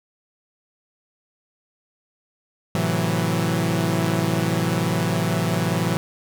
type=chord; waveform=sawtooth; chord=F# half-diminished seventh; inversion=first; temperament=equal; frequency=110 / 130.81 / 164.81 / 185 Hz; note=A2 / C3 / E3 / F#3; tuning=0 / 0 / 0 / 0 cents; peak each=-22 / -24 / -19 / -22 dBFS; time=2.75-5.97 s; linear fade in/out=0 ms; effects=none